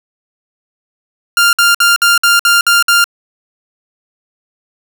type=tone bursts; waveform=sawtooth; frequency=1396.9 Hz; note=F6; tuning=in tune; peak=-3 dBFS; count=8; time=1.37-3.042 s; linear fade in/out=2 ms; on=160 ms; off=56 ms; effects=none